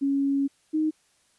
sine tone pair in turn, 277.2 / 311.1 Hz, C#4 / D#4, 0 / 0 cents, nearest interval major second, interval 200 cents, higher second, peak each -21 dBFS, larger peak neither, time 0.01-0.48 / 0.73-0.91 s, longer first, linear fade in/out 20 ms, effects white hiss -65 dBFS RMS until 1.38 s + resampled to 24000 Hz

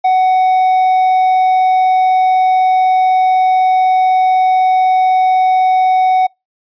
triangle tone, 746 Hz, F#5, 14 cents sharp, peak -6 dBFS, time 0.04-6.27 s, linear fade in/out 10 ms, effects noise-tail reverb RT60 0.2 s tail -26 dB re dry + resampled to 11025 Hz

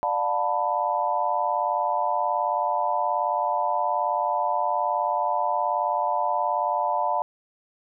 sine chord, B half-diminished seventh, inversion first, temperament just, 592.7 / 711.2 / 889 / 987.8 Hz, D5 / F5 / A5 / B5, +16 / +31 / +18 / 0 cents, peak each -29 / -27 / -26 / -27 dBFS, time 0.03-7.22 s, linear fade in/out 0 ms, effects none

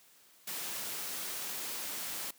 white noise, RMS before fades -39 dBFS, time 0.47-2.31 s, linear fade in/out 5 ms, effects white hiss -62 dBFS RMS until 2.38 s + high-pass 150 Hz 12 dB/octave

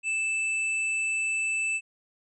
triangle tone with hard clipping, 2637 Hz, E7, in tune, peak -27 dBFS, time 0.03-1.81 s, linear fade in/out 50 ms, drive 14 dB, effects resampled to 24000 Hz

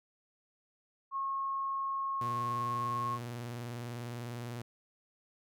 sine tone, 1087 Hz, C#6, 34 cents flat, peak -32 dBFS, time 1.11-3.19 s, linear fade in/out 50 ms
sawtooth tone with vibrato, 119.5 Hz, A#2, 43 cents sharp, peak -35 dBFS, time 2.21-4.62 s, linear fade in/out 5 ms, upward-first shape sine, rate 20 Hz, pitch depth 68 cents each way
effects none

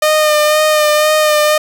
sawtooth tone with vibrato, 609 Hz, D#5, 37 cents flat, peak -5 dBFS, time 0.02-1.58 s, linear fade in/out 5 ms, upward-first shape sine, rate 2 Hz, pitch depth 23 cents each way, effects none

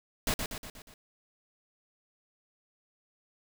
pink noise with echo, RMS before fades -29 dBFS, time 0.27-0.34 s, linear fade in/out 2 ms, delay 120 ms, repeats 5, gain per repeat -5 dB, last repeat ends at 0.94 s, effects none

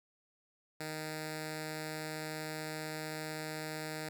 5% pulse tone with notch filter, 155.6 Hz, D#3, in tune, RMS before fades -41 dBFS, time 0.8-4.09 s, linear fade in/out 5 ms, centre 1100 Hz, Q 1.5, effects none

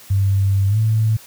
sine tone with pitch glide, 98 to 110 Hz, G2 to A2, 0 to 0 cents, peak -13 dBFS, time 0.1-1.17 s, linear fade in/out 10 ms, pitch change +200 cents, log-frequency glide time 0.68-0.78 s, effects white hiss -43 dBFS RMS until 1.26 s

